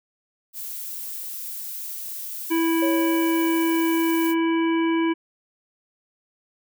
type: noise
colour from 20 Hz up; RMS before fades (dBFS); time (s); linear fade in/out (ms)
violet; -33; 0.53-4.35; 50
type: harmonic tone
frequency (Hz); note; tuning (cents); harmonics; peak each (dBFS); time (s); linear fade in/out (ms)
329.3; E4; -2; 1 / 3 / 5 / 7 / 9; -19 / -29 / -35 / -33 / -38; 2.5-5.14; 20
type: tone with exponential decay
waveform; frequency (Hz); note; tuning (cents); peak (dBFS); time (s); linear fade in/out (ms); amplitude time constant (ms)
sine; 554.4; C#5; 0; -24; 2.82-4.39; 5; 340
effects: none